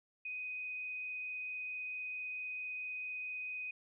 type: tone with frequency modulation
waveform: sine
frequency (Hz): 2500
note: D#7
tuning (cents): +8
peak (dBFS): -39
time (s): 0.25-3.71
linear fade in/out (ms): 5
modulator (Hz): 24.5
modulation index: 0.65
effects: none